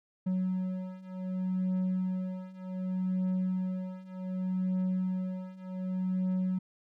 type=beating tone pair; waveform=triangle; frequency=185 / 185.66 Hz; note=F#3 / F#3; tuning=0 / +6 cents; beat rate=0.66 Hz; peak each=-32 / -30 dBFS; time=0.26-6.59 s; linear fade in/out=10 ms; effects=none